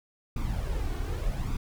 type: noise with flanger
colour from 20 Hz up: brown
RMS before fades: -30 dBFS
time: 0.36-1.57 s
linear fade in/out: 5 ms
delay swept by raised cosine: 0.82 to 2.72 ms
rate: 0.84 Hz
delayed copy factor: +0.6
effects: none